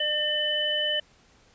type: harmonic tone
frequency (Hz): 602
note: D5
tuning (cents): +43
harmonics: 1 / 3 / 5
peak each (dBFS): -31 / -31 / -25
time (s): 0-1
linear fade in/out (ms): 5
effects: pink hiss -59 dBFS RMS until 1.54 s + resampled to 16000 Hz